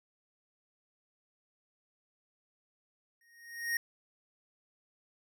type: tone with exponential growth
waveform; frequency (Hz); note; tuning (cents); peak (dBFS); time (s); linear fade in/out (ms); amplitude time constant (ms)
square; 1864.7; A#6; 0; -28; 3.21-3.77; 2; 120
effects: none